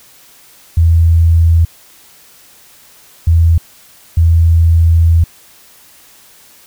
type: tone bursts at uneven times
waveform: sine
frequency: 82.9 Hz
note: E2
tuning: 10 cents sharp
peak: -5 dBFS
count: 3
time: 0.77-1.65 / 3.27-3.58 / 4.17-5.24 s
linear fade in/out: 5 ms
effects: white hiss -43 dBFS RMS until 6.66 s